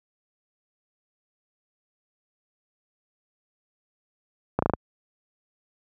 slowing click train, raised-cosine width 1 ms, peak -7 dBFS, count 5, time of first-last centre 4.59-4.737 s, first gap 34 ms, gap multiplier 1.05, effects high-pass 60 Hz 12 dB/octave

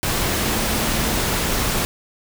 sine tone in noise, 221.2 Hz, A3, 9 cents sharp, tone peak -29 dBFS, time 0.4-1.15 s, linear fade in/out 0 ms, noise pink, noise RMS -21 dBFS, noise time 0.03-1.85 s, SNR -11 dB, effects none

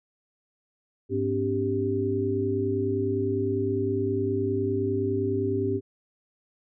sine tone cluster, 103.3 / 255.5 / 285.3 / 390.6 Hz, G#2 / C4 / C#4 / G4, -9 / -41 / +50 / -6 cents, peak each -30 / -32 / -31 / -26 dBFS, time 1.09-5.81 s, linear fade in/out 50 ms, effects none

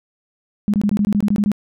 sine tone bursts, 205.7 Hz, G#3, 16 cents flat, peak -13 dBFS, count 11, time 0.68-1.517 s, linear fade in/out 0 ms, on 57 ms, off 21 ms, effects none

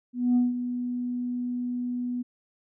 sine tone with ADSR envelope, 245.8 Hz, B3, 8 cents flat, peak -16 dBFS, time 0.13-2.23 s, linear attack 230 ms, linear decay 170 ms, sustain -11 dB, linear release 18 ms, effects tanh soft clip ceiling -16 dBFS

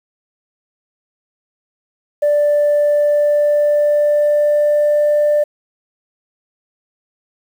sine tone with pitch glide, 587.3 to 592.8 Hz, D5 to D5, 0 to +16 cents, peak -9 dBFS, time 2.22-5.44 s, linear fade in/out 10 ms, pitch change +16 cents, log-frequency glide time 2.74-5.23 s, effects tanh soft clip ceiling -8 dBFS + 7-bit

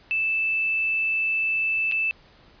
sine tone with dropouts, 2637 Hz, E7, in tune, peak -21 dBFS, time 0.11-2.11 s, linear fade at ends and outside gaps 0 ms, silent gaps 1.914-1.921 s, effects pink hiss -54 dBFS RMS until 2.6 s + resampled to 11025 Hz

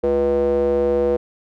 square tone with band-pass filter, 69.8 Hz, C#2, 13 cents sharp, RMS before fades -18 dBFS, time 0.03-1.17 s, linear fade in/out 10 ms, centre 460 Hz, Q 6.6, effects none

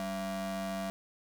45% pulse ring-modulated tone, 240 Hz, B3, 49 cents flat, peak -31 dBFS, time 0-0.9 s, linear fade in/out 0 ms, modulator 433 Hz, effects none

